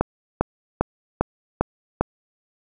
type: click train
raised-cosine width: 1 ms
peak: -3 dBFS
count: 6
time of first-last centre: 0.01-2.01 s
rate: 2.5 Hz
effects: none